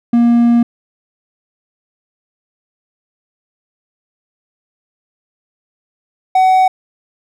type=tone pair in turn; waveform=triangle; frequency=236.4 / 750.5 Hz; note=A#3 / F#5; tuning=+24 / +24 cents; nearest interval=octave + minor sixth; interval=2000 cents; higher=second; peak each=-5 dBFS; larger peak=neither; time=0.13-0.63 / 6.35-6.68 s; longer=first; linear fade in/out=5 ms; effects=none